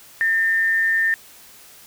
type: tone with amplitude modulation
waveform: sine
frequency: 1810 Hz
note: A6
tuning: 48 cents sharp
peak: -14 dBFS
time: 0.21-1.14 s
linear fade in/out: 0 ms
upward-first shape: sine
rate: 189 Hz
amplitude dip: 40%
effects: white hiss -46 dBFS RMS until 1.86 s